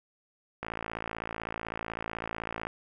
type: click train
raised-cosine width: 0.5 ms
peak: -19 dBFS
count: 115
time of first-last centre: 0.63-2.669 s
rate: 55.9 Hz
effects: none